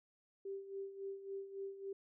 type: tone with tremolo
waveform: sine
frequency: 392 Hz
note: G4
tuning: in tune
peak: -40 dBFS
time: 0.45-1.93 s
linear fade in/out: 5 ms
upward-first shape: sine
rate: 3.6 Hz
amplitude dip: 70%
effects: none